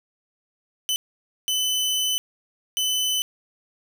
sawtooth tone bursts at uneven times, 3018 Hz, F#7, 34 cents sharp, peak -18 dBFS, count 3, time 0.89-0.96 / 1.48-2.18 / 2.77-3.22 s, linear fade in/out 0 ms, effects none

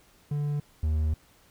triangle tone pair in turn, 146.3 / 77.5 Hz, D3 / D#2, -6 / -6 cents, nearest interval major seventh, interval 1100 cents, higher first, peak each -24 / -21 dBFS, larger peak second, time 0.31-0.6 / 0.83-1.14 s, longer second, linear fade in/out 5 ms, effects pink hiss -60 dBFS RMS until 1.5 s

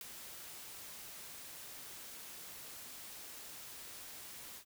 white noise with ADSR envelope, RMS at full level -42 dBFS, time 0.01-4.65 s, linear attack 3 ms, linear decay 5 ms, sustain -8 dB, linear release 84 ms, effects none

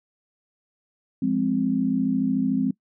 sine chord, F minor, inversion none, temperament equal, 174.61 / 207.7 / 261.6 Hz, F3 / Ab3 / C4, 0 / 0 / 0 cents, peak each -28 / -25 / -22 dBFS, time 1.22-2.71 s, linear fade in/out 5 ms, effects noise-tail reverb RT60 0.1 s tail -22 dB re dry

